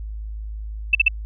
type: tone bursts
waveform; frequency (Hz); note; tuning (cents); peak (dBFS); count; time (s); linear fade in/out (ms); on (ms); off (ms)
sine; 2652; E7; +10; -10; 3; 0.93-1.083; 5; 21; 45
effects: added 53 Hz sine -28 dBFS peak until 1.25 s